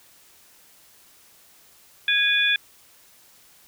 sine tone cluster, 1653 / 2456 / 3443 Hz, G#6 / D#7 / A7, -9 / -23 / -38 cents, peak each -22 dBFS, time 2.08-2.56 s, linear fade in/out 2 ms, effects white hiss -54 dBFS RMS until 3.67 s

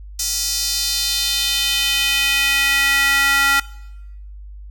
square tone with high-pass filter sweep, 277.2 Hz, C#4, in tune, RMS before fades -18 dBFS, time 0.19-3.6 s, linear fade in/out 5 ms, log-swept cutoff 5900 to 1500 Hz, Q 2.3, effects noise-tail reverb RT60 0.9 s tail -21 dB re dry + added 50 Hz sine -33 dBFS peak until 4.7 s

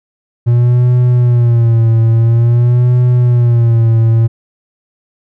triangle tone with vibrato, 118.6 Hz, A#2, 30 cents sharp, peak -4 dBFS, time 0.46-4.28 s, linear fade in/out 20 ms, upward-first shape sine, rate 0.49 Hz, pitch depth 76 cents each way, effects none

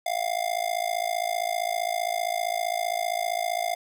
square tone with amplitude modulation, 702 Hz, F5, 9 cents sharp, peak -22 dBFS, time 0.06-3.75 s, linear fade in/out 5 ms, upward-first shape sine, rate 55.3 Hz, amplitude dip 95%, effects 10-bit

